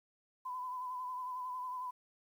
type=tone with vibrato; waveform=sine; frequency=1007 Hz; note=B5; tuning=33 cents sharp; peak=-38 dBFS; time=0.45-1.91 s; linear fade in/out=10 ms; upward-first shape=sine; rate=11 Hz; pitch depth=33 cents each way; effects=11-bit